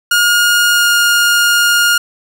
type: tone with pitch glide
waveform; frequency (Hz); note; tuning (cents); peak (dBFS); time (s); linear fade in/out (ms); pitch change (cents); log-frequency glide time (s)
sawtooth; 1427 to 1418.8; F6 to F6; +37 to +27; -5; 0.11-1.98; 5; -10; 0.69-0.89
effects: none